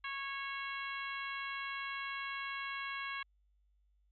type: harmonic tone with a mistuned harmonic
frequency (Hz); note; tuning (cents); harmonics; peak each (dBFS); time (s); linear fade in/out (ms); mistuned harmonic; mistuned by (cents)
550; C#5; -14; 2 / 3 / 4 / 5 / 6 / 7; -43 / -44 / -44 / -47 / -50 / -54; 0.04-3.23; 5; 7; +63
effects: added 50 Hz sine -69 dBFS peak until 4.11 s